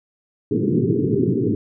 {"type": "band-pass noise", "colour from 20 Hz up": "white", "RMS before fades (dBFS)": -19, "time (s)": [0.51, 1.55], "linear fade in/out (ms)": 2, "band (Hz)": [100, 430], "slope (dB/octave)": 96, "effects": []}